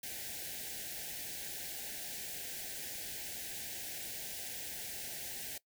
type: band-stop noise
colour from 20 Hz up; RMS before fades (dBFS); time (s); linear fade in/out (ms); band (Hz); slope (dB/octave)
white; -43; 0.03-5.58; 5; 860 to 1500; 96
effects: noise-tail reverb RT60 0.1 s tail -20 dB re dry